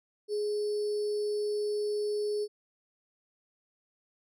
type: tone with sample-and-hold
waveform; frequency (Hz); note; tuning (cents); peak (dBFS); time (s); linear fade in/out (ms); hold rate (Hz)
sine; 417.1; G#4; +7; -28; 0.28-2.48; 50; 4900
effects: low-pass 10000 Hz 12 dB/octave